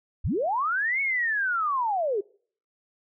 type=linear two-way sweep; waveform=sine; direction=up then down; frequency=32.57 to 2231 to 368.6 Hz; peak=-23 dBFS; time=0.24-2.21 s; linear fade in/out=10 ms; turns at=1.01 s; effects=noise-tail reverb RT60 0.5 s tail -24 dB re dry